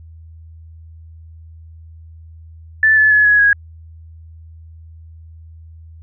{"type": "tone with pitch steps", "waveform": "sine", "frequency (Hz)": [1755, 1728.8, 1703.1, 1677.7, 1652.7], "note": ["A6", "A6", "G#6", "G#6", "G#6"], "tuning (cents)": [-5, -31, 43, 17, -9], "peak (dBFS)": -8, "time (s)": [2.83, 3.53], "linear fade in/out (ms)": 2, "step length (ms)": 140, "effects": ["added 81 Hz sine -36 dBFS peak until 6.02 s"]}